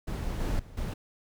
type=noise with level steps; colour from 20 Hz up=brown; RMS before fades=-32 / -29 / -47 / -32 dBFS; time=0.07-0.94 s; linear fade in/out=10 ms; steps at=0.4 / 0.59 / 0.77 s; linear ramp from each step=5 ms; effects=none